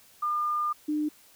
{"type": "tone pair in turn", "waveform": "sine", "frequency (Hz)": [1206, 301.5], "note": ["D6", "D4"], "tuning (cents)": [46, 46], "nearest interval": "2 octaves", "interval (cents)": 2400, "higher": "first", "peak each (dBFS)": -25, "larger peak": "neither", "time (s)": [[0.22, 0.73], [0.88, 1.09]], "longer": "first", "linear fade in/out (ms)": 10, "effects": ["white hiss -57 dBFS RMS until 1.35 s"]}